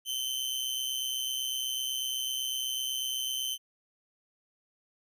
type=tone with amplitude modulation; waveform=sawtooth; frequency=3069 Hz; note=G7; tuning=37 cents flat; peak=-25 dBFS; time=0.05-3.58 s; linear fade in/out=50 ms; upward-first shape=sine; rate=128 Hz; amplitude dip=60%; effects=none